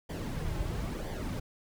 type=noise with flanger; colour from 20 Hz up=brown; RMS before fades=-35 dBFS; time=0.09-1.4 s; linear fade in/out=10 ms; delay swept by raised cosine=0.74 to 4.24 ms; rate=1 Hz; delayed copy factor=-0.6; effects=none